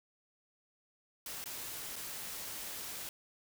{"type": "noise with dropouts", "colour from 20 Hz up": "white", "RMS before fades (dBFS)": -43, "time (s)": [1.26, 3.09], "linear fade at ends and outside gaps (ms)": 2, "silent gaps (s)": [[1.441, 1.458], [1.958, 1.962]], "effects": []}